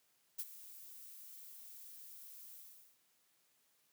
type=noise with ADSR envelope; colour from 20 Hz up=violet; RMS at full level=-39 dBFS; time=0.38-2.98 s; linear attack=18 ms; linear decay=41 ms; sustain=-15 dB; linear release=430 ms; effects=white hiss -75 dBFS RMS until 3.92 s + high-pass 100 Hz 12 dB/octave